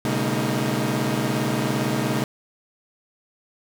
sawtooth tone cluster, 124.1 / 141.6 / 203.8 / 228.6 / 313.8 Hz, B2 / C#3 / G#3 / A#3 / D#4, +9 / +37 / -32 / -34 / +15 cents, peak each -24 dBFS, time 0.05-2.24 s, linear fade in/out 0 ms, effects none

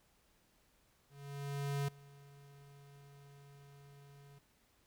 square tone with ADSR envelope, 141.1 Hz, C#3, 31 cents sharp, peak -34 dBFS, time 1.09-4.39 s, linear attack 790 ms, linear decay 7 ms, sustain -23 dB, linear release 9 ms, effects pink hiss -72 dBFS RMS until 4.86 s

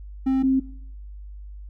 triangle / sine tone pair in turn, 264.8 / 264.8 Hz, C4 / C4, +21 / +21 cents, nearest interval unison, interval 0 cents, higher neither, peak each -16 dBFS, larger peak neither, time 0.26-0.43 / 0.43-0.6 s, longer neither, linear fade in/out 10 ms, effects noise-tail reverb RT60 0.7 s tail -21 dB re dry + added 50 Hz sine -36 dBFS peak until 1.69 s

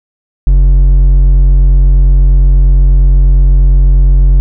sine tone with hard clipping, 45.76 Hz, F#1, 18 cents flat, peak -4 dBFS, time 0.47-4.4 s, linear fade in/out 0 ms, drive 5 dB, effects none

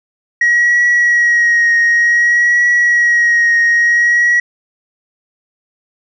sine tone with vibrato, 1900 Hz, A#6, 33 cents sharp, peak -6 dBFS, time 0.41-4.4 s, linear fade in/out 5 ms, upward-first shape triangle, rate 0.55 Hz, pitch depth 28 cents each way, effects tanh soft clip ceiling -6 dBFS

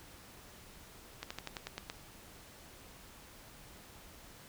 slowing click train, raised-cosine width 0.2 ms, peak -22 dBFS, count 8, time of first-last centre 1.23-1.899 s, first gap 75 ms, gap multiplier 1.08, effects pink hiss -55 dBFS RMS until 4.48 s

